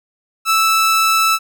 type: tone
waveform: sawtooth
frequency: 1316 Hz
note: E6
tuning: 3 cents flat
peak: -8 dBFS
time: 0.45-1.39 s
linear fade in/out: 50 ms
effects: none